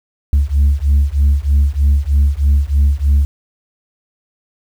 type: beating tone pair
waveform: sine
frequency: 69.3 / 72.5 Hz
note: C#2 / D2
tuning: 0 / -22 cents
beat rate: 3.2 Hz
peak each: -11 dBFS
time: 0.33-3.25 s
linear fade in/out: 0 ms
effects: tanh soft clip ceiling -6 dBFS + 7-bit